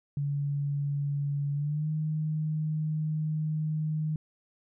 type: tone with pitch glide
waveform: sine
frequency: 142.8 to 154.83 Hz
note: D3 to D#3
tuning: -48 to -8 cents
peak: -27 dBFS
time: 0.17-4.16 s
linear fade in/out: 2 ms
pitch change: +140 cents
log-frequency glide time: 1.53-1.89 s
effects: none